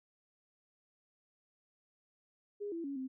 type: tone with pitch steps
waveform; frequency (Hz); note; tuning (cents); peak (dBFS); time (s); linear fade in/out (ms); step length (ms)
sine; 409.9 / 334.4 / 278.9 / 261.4; G#4 / E4 / C#4 / C4; -23 / +25 / +11 / -1; -37; 2.6-3.08; 20; 120
effects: none